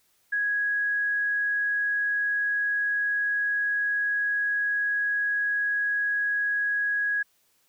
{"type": "tone", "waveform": "sine", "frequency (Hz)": 1661.2, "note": "G#6", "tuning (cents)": 0, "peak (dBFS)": -23, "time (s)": [0.32, 7.23], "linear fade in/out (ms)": 10, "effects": ["white hiss -67 dBFS RMS until 7.68 s"]}